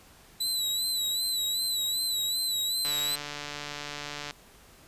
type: tone with vibrato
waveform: sawtooth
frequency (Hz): 3956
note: B7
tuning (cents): +2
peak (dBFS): -24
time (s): 0.4-3.16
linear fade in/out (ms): 10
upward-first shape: sine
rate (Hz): 2.6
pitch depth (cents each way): 62
type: click train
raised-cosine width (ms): 0.2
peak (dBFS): -19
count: 214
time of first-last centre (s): 2.85-4.309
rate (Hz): 146
effects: pink hiss -55 dBFS RMS until 4.87 s + resampled to 32000 Hz